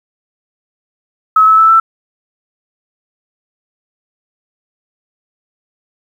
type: tone with pitch steps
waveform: sine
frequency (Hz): 1287 / 1301.2 / 1315.6 / 1330.1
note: E6 / E6 / E6 / E6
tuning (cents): -42 / -23 / -4 / +15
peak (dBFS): -4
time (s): 1.36-1.8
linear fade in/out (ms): 5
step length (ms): 110
effects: 7-bit